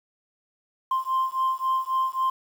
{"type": "beating tone pair", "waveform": "sine", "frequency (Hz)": [1046.5, 1050.2], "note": ["C6", "C6"], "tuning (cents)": [0, 6], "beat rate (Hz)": 3.7, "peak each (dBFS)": -24, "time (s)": [0.91, 2.3], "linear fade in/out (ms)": 5, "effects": ["tanh soft clip ceiling -18 dBFS", "8-bit"]}